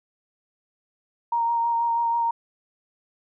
sine tone with vibrato, 932.3 Hz, A#5, in tune, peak -20 dBFS, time 1.32-2.31 s, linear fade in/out 5 ms, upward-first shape sine, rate 6.2 Hz, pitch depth 15 cents each way, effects none

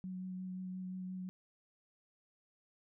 sine tone with vibrato, 185 Hz, F#3, in tune, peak -40 dBFS, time 0.04-1.29 s, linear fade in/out 0 ms, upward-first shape sine, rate 5.7 Hz, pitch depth 12 cents each way, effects none

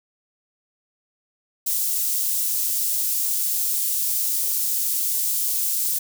white high-pass noise, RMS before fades -23 dBFS, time 1.66-5.99 s, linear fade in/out 10 ms, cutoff 7300 Hz, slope 12 dB/octave, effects none

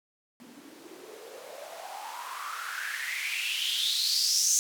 blue noise with band-pass filter sweep, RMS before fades -32 dBFS, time 0.4-4.59 s, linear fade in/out 0 ms, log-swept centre 230 to 6500 Hz, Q 6.6, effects none

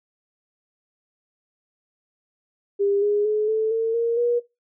sine tone with pitch steps, 401.3 / 413.3 / 425.7 / 438.4 / 451.5 / 465 / 478.9 Hz, G4 / G#4 / G#4 / A4 / A4 / A#4 / A#4, +41 / -8 / +43 / -6 / +45 / -4 / +47 cents, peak -18 dBFS, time 2.79-4.4 s, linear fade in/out 20 ms, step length 230 ms, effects noise-tail reverb RT60 0.2 s tail -17 dB re dry

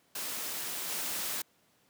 white noise with level steps, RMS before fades -37 / -35 dBFS, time 0.15-1.42 s, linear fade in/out 5 ms, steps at 0.88 s, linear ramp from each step 20 ms, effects pink hiss -68 dBFS RMS until 1.89 s + high-pass 150 Hz 12 dB/octave

